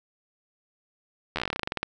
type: slowing click train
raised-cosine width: 0.3 ms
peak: -12 dBFS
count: 17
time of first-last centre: 1.36-1.83 s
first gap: 12 ms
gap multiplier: 1.11
effects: none